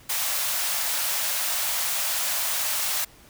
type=high-pass noise; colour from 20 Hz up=white; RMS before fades=-26 dBFS; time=0.09-3.05 s; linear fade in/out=10 ms; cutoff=560 Hz; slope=48 dB/octave; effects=pink hiss -52 dBFS RMS until 3.29 s